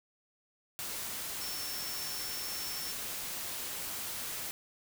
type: tone in noise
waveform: sine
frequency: 5410 Hz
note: E8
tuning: 44 cents sharp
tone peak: -41 dBFS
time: 1.41-2.92 s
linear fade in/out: 0 ms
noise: white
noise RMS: -39 dBFS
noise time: 0.79-4.51 s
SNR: -5 dB
effects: none